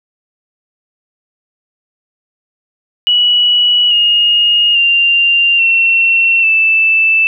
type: tone with pitch steps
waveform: sine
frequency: 2933 / 2858 / 2784 / 2713 / 2643 Hz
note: F#7 / F7 / F7 / E7 / E7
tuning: -16 / +39 / -6 / +49 / +4 cents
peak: -7 dBFS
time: 3.07-7.27 s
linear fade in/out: 0 ms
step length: 840 ms
effects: none